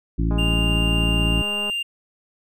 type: harmonic tone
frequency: 56 Hz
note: A1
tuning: 31 cents sharp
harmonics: 1 / 2 / 3 / 4 / 5 / 6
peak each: -20 / -27 / -25 / -35 / -28 / -33 dBFS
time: 0.18-1.42 s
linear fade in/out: 10 ms
type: click train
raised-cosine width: 1 ms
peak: -20 dBFS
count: 287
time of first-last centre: 0.31-1.698 s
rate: 206 Hz
type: tone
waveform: triangle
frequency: 2794 Hz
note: F7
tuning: in tune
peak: -21 dBFS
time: 0.38-1.83 s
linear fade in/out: 10 ms
effects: none